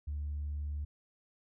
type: tone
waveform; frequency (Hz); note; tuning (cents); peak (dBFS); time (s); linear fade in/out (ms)
sine; 73.42; D2; 0; -33; 0.07-0.85; 10
effects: tanh soft clip ceiling -31 dBFS